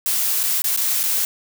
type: noise with dropouts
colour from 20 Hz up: blue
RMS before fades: -20 dBFS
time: 0.06-1.25 s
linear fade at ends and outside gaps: 1 ms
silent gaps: 0.432-0.436 / 0.62-0.641 / 0.764-0.773 / 1.032-1.037 s
effects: none